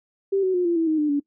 sine tone with pitch steps, 391.4 / 374.4 / 358.1 / 342.5 / 327.6 / 313.4 / 299.7 / 286.7 Hz, G4 / F#4 / F4 / F4 / E4 / D#4 / D4 / D4, -3 / +20 / +43 / -34 / -11 / +13 / +35 / -42 cents, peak -18 dBFS, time 0.32-1.2 s, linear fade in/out 10 ms, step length 110 ms, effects noise-tail reverb RT60 0.1 s tail -21 dB re dry

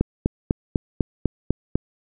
click train, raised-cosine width 3 ms, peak -5 dBFS, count 8, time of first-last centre 0.01-1.756 s, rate 4.01 Hz, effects none

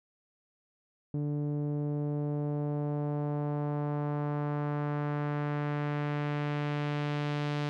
sawtooth tone with low-pass filter sweep, 146.83 Hz, D3, in tune, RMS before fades -32 dBFS, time 1.14-7.69 s, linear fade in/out 0 ms, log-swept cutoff 340 to 3900 Hz, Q 1.1, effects none

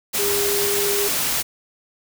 sine tone in noise, 405.1 Hz, G#4, 43 cents flat, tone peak -22 dBFS, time 0.18-1.09 s, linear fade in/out 20 ms, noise white, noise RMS -22 dBFS, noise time 0.13-1.43 s, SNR -3 dB, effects none

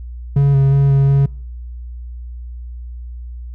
triangle tone with pitch steps, 140.2 / 136.9 / 139.1 / 137.7 / 138.7 Hz, C#3 / C#3 / C#3 / C#3 / C#3, +20 / -21 / +6 / -11 / +1 cents, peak -7 dBFS, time 0.36-1.26 s, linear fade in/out 5 ms, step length 180 ms, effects noise-tail reverb RT60 0.6 s tail -26 dB re dry + added 60 Hz sine -27 dBFS peak until 3.54 s

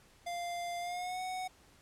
square tone with pitch glide, 696 to 741.7 Hz, F5 to F#5, -6 to +4 cents, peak -37 dBFS, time 0.26-1.48 s, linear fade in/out 10 ms, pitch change +110 cents, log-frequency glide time 0.79-1.21 s, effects pink hiss -63 dBFS RMS until 1.81 s + low-pass 11000 Hz 12 dB/octave

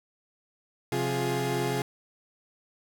30% pulse tone cluster, 132.5 / 177.2 / 351.2 / 418.7 Hz, C3 / F3 / F4 / G#4, +22 / +25 / +10 / +14 cents, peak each -28 / -35 / -30 / -28 dBFS, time 0.92-1.82 s, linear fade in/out 2 ms, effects none

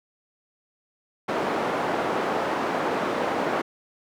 white band-pass noise, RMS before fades -26 dBFS, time 1.28-3.62 s, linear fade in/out 10 ms, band 240 to 900 Hz, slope 12 dB/octave, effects none

